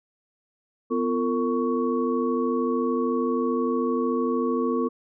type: tone cluster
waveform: sine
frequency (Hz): 251 / 344.2 / 454.2 / 1116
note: B3 / F4 / A#4 / C#6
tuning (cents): +28 / -25 / -45 / +11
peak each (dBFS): -25 / -29 / -26 / -31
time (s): 0.9-4.89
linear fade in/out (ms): 20
effects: none